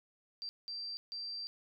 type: tone bursts at uneven times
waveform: sine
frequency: 4699 Hz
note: D8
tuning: in tune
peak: -39 dBFS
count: 3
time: 0.42-0.49 / 0.68-0.97 / 1.12-1.47 s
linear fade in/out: 0 ms
effects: none